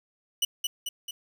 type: tone with echo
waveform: sawtooth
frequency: 2956 Hz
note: F#7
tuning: 2 cents flat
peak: -19 dBFS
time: 0.42-0.45 s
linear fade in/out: 5 ms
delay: 220 ms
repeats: 3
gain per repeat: -4 dB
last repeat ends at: 1.11 s
effects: 10-bit